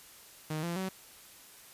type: tone with pitch steps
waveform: sawtooth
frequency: 155.2 / 171.21 / 188.88 Hz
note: D#3 / F3 / F#3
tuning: -4 / -34 / +36 cents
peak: -29 dBFS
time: 0.5-0.89 s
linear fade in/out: 5 ms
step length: 130 ms
effects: white hiss -54 dBFS RMS until 1.73 s + resampled to 32000 Hz